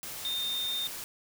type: tone in noise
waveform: sine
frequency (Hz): 3642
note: A#7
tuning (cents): -41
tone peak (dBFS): -30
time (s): 0.25-0.87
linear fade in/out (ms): 0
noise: white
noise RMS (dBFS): -40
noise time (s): 0.03-1.04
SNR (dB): +7
effects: none